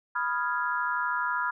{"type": "chord", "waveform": "sine", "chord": "F half-diminished seventh", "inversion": "second", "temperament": "equal", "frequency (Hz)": [987.8, 1244.5, 1396.9, 1661.2], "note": ["Cb6", "Eb6", "F6", "Ab6"], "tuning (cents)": [0, 0, 0, 0], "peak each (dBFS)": [-30, -34, -30, -34], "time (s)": [0.15, 1.51], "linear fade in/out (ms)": 10, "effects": []}